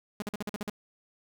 sawtooth tone bursts, 207.7 Hz, G#3, in tune, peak -28 dBFS, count 8, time 0.2-0.697 s, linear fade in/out 0 ms, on 21 ms, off 47 ms, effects none

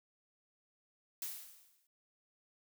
blue noise with exponential decay, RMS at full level -39 dBFS, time 1.22-1.87 s, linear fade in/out 2 ms, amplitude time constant 140 ms, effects none

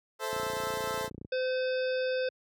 20% pulse chord, A minor, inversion none, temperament equal with one note detuned, 438.2 / 523.3 / 659.3 Hz, A4 / C5 / E5, -7 / 0 / 0 cents, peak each -30 / -30 / -34 dBFS, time 0.19-1.1 s, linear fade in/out 50 ms
click train, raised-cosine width 3 ms, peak -29 dBFS, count 28, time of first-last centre 0.33-1.248 s, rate 29.4 Hz
harmonic tone, 513 Hz, C5, 34 cents flat, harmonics 1 / 3 / 5 / 7 / 9 / 10, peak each -28 / -38 / -42 / -45 / -47 / -48 dBFS, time 1.32-2.29 s, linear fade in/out 5 ms
effects high-pass 80 Hz 12 dB/octave

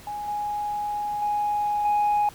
sine tone with level steps, 830.6 Hz, G#5, in tune, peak -29 / -25 / -21 / -17 dBFS, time 0.07-2.29 s, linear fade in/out 2 ms, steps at 0.28 / 1.22 / 1.85 s, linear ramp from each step 2 ms, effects tanh soft clip ceiling -17 dBFS + pink hiss -47 dBFS RMS until 2.34 s

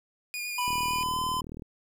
sawtooth tone with vibrato, 2437 Hz, D#7, 37 cents flat, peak -29 dBFS, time 0.34-1.03 s, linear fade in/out 0 ms, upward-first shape square, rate 9 Hz, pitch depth 14 cents each way
square tone with pitch glide, 987.8 to 1020.9 Hz, B5 to C6, 0 to -43 cents, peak -28 dBFS, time 0.58-1.41 s, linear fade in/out 5 ms, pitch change +57 cents, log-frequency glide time 0.84-1.19 s
click train, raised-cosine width 3 ms, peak -27 dBFS, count 38, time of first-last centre 0.68-1.621 s, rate 39.3 Hz
effects 10-bit

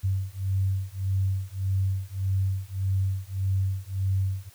sine beating tone pair, 95.1 / 96.8 Hz, F#2 / G2, +48 / -21 cents, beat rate 1.7 Hz, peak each -27 dBFS, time 0.03-4.5 s, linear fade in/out 20 ms, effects white hiss -55 dBFS RMS until 4.54 s

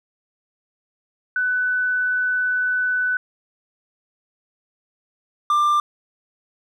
sine / triangle tone pair in turn, 1497 / 1188.2 Hz, F#6 / D6, +20 / +20 cents, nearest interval major third, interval 400 cents, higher first, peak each -18 / -13 dBFS, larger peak second, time 1.36-3.17 / 5.5-5.8 s, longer first, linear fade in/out 2 ms, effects none

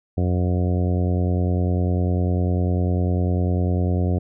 harmonic tone, 90 Hz, F#2, 47 cents flat, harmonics 1 / 2 / 3 / 4 / 5 / 6 / 7 / 8, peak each -19 / -25 / -29 / -31 / -33 / -35 / -36 / -37 dBFS, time 0.17-4.19 s, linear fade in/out 10 ms, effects none

